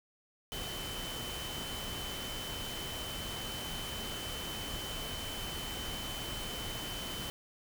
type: tone in noise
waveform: sine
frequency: 3051 Hz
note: G7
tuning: 48 cents flat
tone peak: -42 dBFS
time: 0.52-7.3 s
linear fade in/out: 0 ms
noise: pink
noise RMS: -41 dBFS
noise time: 0.52-7.3 s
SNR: -4 dB
effects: none